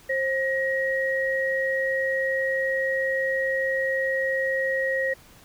sine tone pair together, 531 / 1892.3 Hz, C5 / A#6, +25 / +25 cents, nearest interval octave + minor seventh, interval 2200 cents, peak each -25 dBFS, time 0.09-5.14 s, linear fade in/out 10 ms, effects pink hiss -52 dBFS RMS until 5.44 s

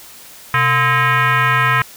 sine tone with frequency modulation, 128.3 Hz, C3, 34 cents flat, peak -11 dBFS, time 0.54-1.82 s, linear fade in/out 2 ms, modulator 582 Hz, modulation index 3.6, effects white hiss -39 dBFS RMS until 1.96 s

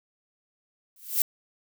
violet noise with exponential growth, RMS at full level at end -19 dBFS, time 0.96-1.22 s, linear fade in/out 2 ms, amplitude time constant 56 ms, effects none

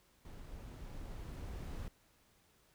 brown noise with level ramp, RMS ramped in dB -50 to -43 dBFS, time 0.25-1.88 s, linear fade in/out 2 ms, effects pink hiss -70 dBFS RMS until 2.74 s

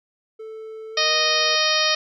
triangle tone with pitch glide, 440 to 474.3 Hz, A4 to A#4, 0 to +30 cents, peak -31 dBFS, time 0.39-1.56 s, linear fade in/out 10 ms, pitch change +130 cents, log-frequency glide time 0.91-1.15 s
harmonic tone, 620 Hz, D#5, 6 cents flat, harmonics 1 / 2 / 3 / 4 / 5 / 6 / 7 / 8 / 9, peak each -26 / -26 / -26 / -26 / -26 / -26 / -26 / -26 / -26 dBFS, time 0.97-1.95 s, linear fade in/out 5 ms
effects none

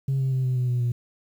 sine tone with pitch steps, 135.4 / 132.84 / 130.34 / 127.87 / 125.46 / 123.09 / 120.77 Hz, C#3 / C3 / C3 / C3 / B2 / B2 / B2, -40 / +27 / -6 / -39 / +28 / -5 / -38 cents, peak -19 dBFS, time 0.08-0.92 s, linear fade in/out 5 ms, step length 120 ms, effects tanh soft clip ceiling -19 dBFS + 9-bit

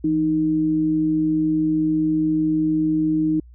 sine tone pair together, 164.8 / 311.1 Hz, E3 / D#4, 0 / 0 cents, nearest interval major seventh, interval 1100 cents, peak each -27 / -17 dBFS, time 0.04-3.4 s, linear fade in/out 5 ms, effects added 60 Hz sine -42 dBFS peak until 3.54 s

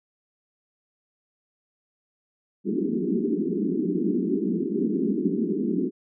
pink band-pass noise, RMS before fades -25 dBFS, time 2.64-5.91 s, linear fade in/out 50 ms, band 180 to 410 Hz, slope 96 dB/octave, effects none

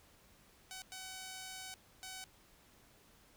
5% pulse tone bursts at uneven times, 754 Hz, F#5, 32 cents sharp, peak -34 dBFS, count 3, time 0.71-0.82 / 0.92-1.74 / 2.03-2.24 s, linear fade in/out 0 ms, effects pink hiss -65 dBFS RMS until 3.36 s

